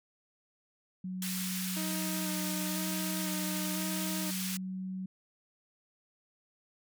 sine tone with pitch glide, 185 to 187.47 Hz, F#3 to F#3, 0 to +23 cents, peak -35 dBFS, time 1.04-5.06 s, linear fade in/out 5 ms, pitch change +23 cents, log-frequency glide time 2.94-4.95 s
white band-pass noise, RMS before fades -38 dBFS, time 1.22-4.57 s, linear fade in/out 2 ms, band 1500 to 16000 Hz, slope 12 dB/octave
sawtooth tone with vibrato, 310.4 Hz, D#4, 4 cents flat, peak -34 dBFS, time 1.76-4.31 s, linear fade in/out 10 ms, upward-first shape square, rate 1 Hz, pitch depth 18 cents each way
effects none

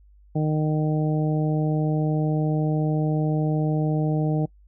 harmonic tone, 153.8 Hz, D#3, 20 cents flat, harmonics 1 / 2 / 3 / 4 / 5, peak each -21 / -27 / -31 / -33 / -35 dBFS, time 0.35-4.46 s, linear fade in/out 10 ms, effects noise-tail reverb RT60 0.1 s tail -24 dB re dry + added 50 Hz sine -50 dBFS peak until 4.67 s

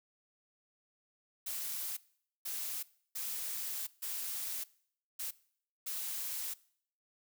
blue noise bursts at uneven times, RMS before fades -39 dBFS, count 6, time 1.46-1.97 / 2.45-2.83 / 3.15-3.87 / 4.02-4.64 / 5.19-5.31 / 5.86-6.54 s, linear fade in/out 10 ms, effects noise-tail reverb RT60 0.6 s tail -21 dB re dry

